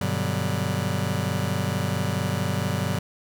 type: chord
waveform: sawtooth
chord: G major seventh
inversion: none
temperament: just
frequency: 98 / 122.5 / 147 / 183.75 Hz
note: G2 / B2 / D3 / F#3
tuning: 0 / -14 / +2 / -12 cents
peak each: -24 / -25 / -25 / -25 dBFS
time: 0.01-2.99 s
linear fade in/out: 5 ms
effects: none